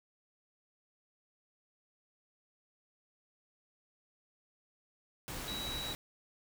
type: tone in noise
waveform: sine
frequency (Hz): 3889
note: B7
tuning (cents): -27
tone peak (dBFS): -39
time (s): 5.48-5.93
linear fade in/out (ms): 0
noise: pink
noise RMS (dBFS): -42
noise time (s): 5.28-5.95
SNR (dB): 0
effects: none